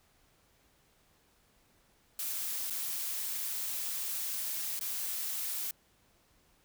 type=noise with dropouts; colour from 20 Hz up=blue; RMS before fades=-36 dBFS; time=2.19-5.71 s; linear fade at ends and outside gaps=2 ms; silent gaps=2.7-2.705 / 4.793-4.81 s; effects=pink hiss -68 dBFS RMS until 6.64 s